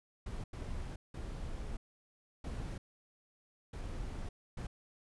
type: noise bursts at uneven times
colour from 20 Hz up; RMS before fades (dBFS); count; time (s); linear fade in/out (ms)
brown; -41; 6; 0.26-0.44 / 0.53-0.96 / 1.14-1.77 / 2.44-2.78 / 3.73-4.29 / 4.57-4.67; 5
effects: resampled to 24000 Hz